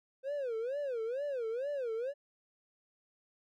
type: tone with vibrato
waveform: triangle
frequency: 509 Hz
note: C5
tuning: 48 cents flat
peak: -31 dBFS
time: 0.23-2.14 s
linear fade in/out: 50 ms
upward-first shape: sine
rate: 2.2 Hz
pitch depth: 240 cents each way
effects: tanh soft clip ceiling -27 dBFS